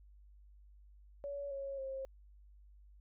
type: tone with pitch steps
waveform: sine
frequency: 566 / 550.2 / 534.9 Hz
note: C#5 / C#5 / C5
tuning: +36 / -13 / +38 cents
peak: -39 dBFS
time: 1.24-2.05 s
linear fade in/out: 0 ms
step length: 270 ms
effects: added 50 Hz sine -57 dBFS peak until 3 s